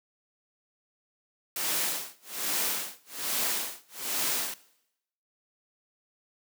white noise with tremolo, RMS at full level -28 dBFS, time 1.56-4.54 s, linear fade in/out 2 ms, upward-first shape sine, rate 1.2 Hz, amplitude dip 100%, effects noise-tail reverb RT60 0.8 s tail -19 dB re dry + high-pass 200 Hz 12 dB/octave

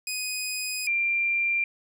15% pulse / sine tone pair in turn, 2500 / 2376 Hz, D#7 / D7, +8 / +20 cents, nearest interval minor second, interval 88 cents, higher first, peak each -22 dBFS, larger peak neither, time 0.07-0.87 / 0.87-1.64 s, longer first, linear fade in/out 2 ms, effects none

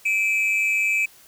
triangle tone pair together, 2349 / 2550 Hz, D7 / D#7, 0 / +42 cents, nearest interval minor second, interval 142 cents, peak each -20 dBFS, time 0.05-1.06 s, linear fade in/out 10 ms, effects white hiss -51 dBFS RMS until 1.27 s

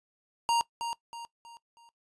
square tone with echo, 934 Hz, A#5, 3 cents sharp, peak -24 dBFS, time 0.49-0.61 s, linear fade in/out 0 ms, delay 320 ms, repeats 4, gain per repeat -8 dB, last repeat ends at 1.89 s, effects noise-tail reverb RT60 0.1 s tail -19 dB re dry + resampled to 22050 Hz

